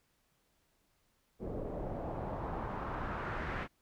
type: noise with low-pass filter sweep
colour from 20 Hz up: pink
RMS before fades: -39 dBFS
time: 1.39-3.68 s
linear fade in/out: 50 ms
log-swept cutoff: 470 to 1900 Hz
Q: 1.9
effects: pink hiss -75 dBFS RMS until 3.81 s